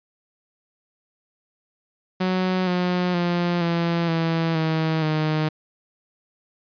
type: tone with pitch steps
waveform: sawtooth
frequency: 185 / 179.63 / 174.42 / 169.35 / 164.44 / 159.66 / 155.03 Hz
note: F#3 / F3 / F3 / E3 / E3 / D#3 / D#3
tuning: 0 / +49 / -2 / +47 / -4 / +45 / -6 cents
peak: -16 dBFS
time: 2.2-5.49 s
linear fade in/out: 10 ms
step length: 470 ms
effects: resampled to 11025 Hz